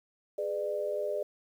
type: chord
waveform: sine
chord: G# diminished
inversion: none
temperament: just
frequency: 415.3 / 498.4 / 598 Hz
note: G#4 / B4 / D5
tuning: 0 / +16 / +31 cents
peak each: -35 / -38 / -32 dBFS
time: 0.38-1.23 s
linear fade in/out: 5 ms
effects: 10-bit